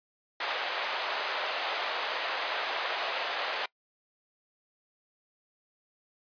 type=band-pass noise; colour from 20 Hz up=pink; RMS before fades=-33 dBFS; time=0.4-3.66 s; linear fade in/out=5 ms; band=560 to 4200 Hz; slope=24 dB/octave; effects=noise-tail reverb RT60 0.1 s tail -24 dB re dry + resampled to 11025 Hz